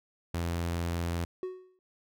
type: tone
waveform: sawtooth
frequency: 85.2 Hz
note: F2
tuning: 42 cents flat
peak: -26 dBFS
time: 0.34-1.25 s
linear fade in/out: 5 ms
type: tone with exponential decay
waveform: triangle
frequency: 370 Hz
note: F#4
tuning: in tune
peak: -28 dBFS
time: 1.43-1.79 s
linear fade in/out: 1 ms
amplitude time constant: 78 ms
effects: none